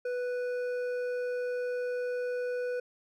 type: tone with hard clipping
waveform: triangle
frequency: 493.9 Hz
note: B4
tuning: in tune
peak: -32 dBFS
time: 0.05-2.8 s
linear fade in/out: 5 ms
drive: 11 dB
effects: none